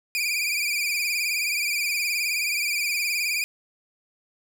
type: tone with vibrato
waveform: sawtooth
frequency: 2387 Hz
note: D7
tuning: 28 cents sharp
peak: -20 dBFS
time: 0.15-3.44 s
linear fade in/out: 0 ms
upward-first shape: triangle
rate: 19 Hz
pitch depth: 89 cents each way
effects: none